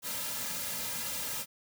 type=noise with comb filter; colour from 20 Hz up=white; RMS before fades=-36 dBFS; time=0.02-1.46 s; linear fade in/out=50 ms; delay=2.7 ms; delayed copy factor=-0.95; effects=none